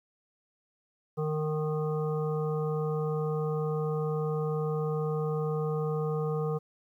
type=harmonic tone; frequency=153.7 Hz; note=D#3; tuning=21 cents flat; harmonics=1 / 3 / 5 / 7 / 8; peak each=-30 / -31 / -42 / -45 / -42 dBFS; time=1.17-6.59 s; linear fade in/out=20 ms; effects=11-bit